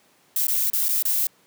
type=noise with dropouts; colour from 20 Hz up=violet; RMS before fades=-22 dBFS; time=0.36-1.27 s; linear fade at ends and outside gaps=2 ms; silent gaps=0.469-0.481 / 0.701-0.733 / 0.885-0.889 / 1.025-1.052 s; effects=pink hiss -59 dBFS RMS until 1.46 s + high-pass 200 Hz 12 dB/octave